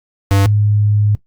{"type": "tone pair in turn", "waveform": ["square", "sine"], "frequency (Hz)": [98.7, 104.31], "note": ["G2", "G#2"], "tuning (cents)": [12, 8], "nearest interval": "minor second", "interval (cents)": 96, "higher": "second", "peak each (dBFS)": -10, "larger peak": "neither", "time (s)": [[0.31, 0.46], [0.46, 1.15]], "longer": "second", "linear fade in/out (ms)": 0, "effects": ["noise-tail reverb RT60 0.1 s tail -18 dB re dry", "Opus 48 kbps"]}